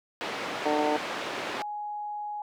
pink band-pass noise, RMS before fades -34 dBFS, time 0.21-1.62 s, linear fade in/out 0 ms, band 370 to 3200 Hz, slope 12 dB/octave
harmonic tone, 150 Hz, D3, 37 cents sharp, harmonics 2 / 3 / 4 / 5 / 6, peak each -30 / -30 / -30 / -30 / -30 dBFS, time 0.65-0.97 s, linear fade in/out 10 ms
sine tone, 834 Hz, G#5, 7 cents sharp, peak -32 dBFS, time 1.59-2.42 s, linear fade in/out 2 ms
effects none

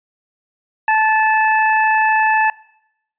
25% pulse tone, 872 Hz, A5, 16 cents flat, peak -8 dBFS, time 0.88-2.5 s, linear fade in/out 2 ms, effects noise-tail reverb RT60 0.8 s tail -22 dB re dry + resampled to 8000 Hz

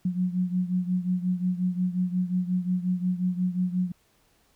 sine beating tone pair, 180 / 185.6 Hz, F#3 / F#3, -47 / +6 cents, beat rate 5.6 Hz, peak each -25 / -29 dBFS, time 0.05-3.92 s, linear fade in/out 5 ms, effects pink hiss -65 dBFS RMS until 4.55 s

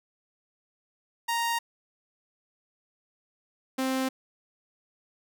sawtooth tone pair in turn, 932.3 / 262.4 Hz, A#5 / C4, 0 / +5 cents, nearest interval octave + minor seventh, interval 2195 cents, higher first, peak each -22 dBFS, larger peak neither, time 1.28-1.59 / 3.78-4.09 s, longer neither, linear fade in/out 10 ms, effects none

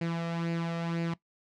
sawtooth tone with flanger, 167.7 Hz, E3, 30 cents sharp, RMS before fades -32 dBFS, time 0.01-1.14 s, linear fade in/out 5 ms, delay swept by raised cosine 0.42 to 1.62 ms, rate 2 Hz, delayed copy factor +0.55, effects noise-tail reverb RT60 0.1 s tail -18 dB re dry + low-pass 4000 Hz 12 dB/octave

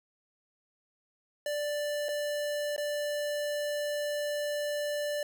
square tone with dropouts, 588 Hz, D5, 2 cents sharp, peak -31 dBFS, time 1.46-5.23 s, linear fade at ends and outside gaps 2 ms, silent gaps 2.085-2.089 / 2.764-2.779 s, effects 12-bit

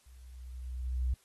sine tone with level ramp, 62.8 Hz, B1, 30 cents sharp, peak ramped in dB -52 to -26 dBFS, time 0.06-1.14 s, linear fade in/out 5 ms, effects white hiss -67 dBFS RMS until 1.24 s + AAC 32 kbps

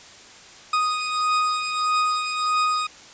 40% pulse beating tone pair, 1244.5 / 1246.1 Hz, D#6 / D#6, 0 / +2 cents, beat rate 1.6 Hz, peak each -21 / -26 dBFS, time 0.73-2.87 s, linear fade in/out 5 ms, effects white hiss -45 dBFS RMS until 3.13 s + resampled to 16000 Hz

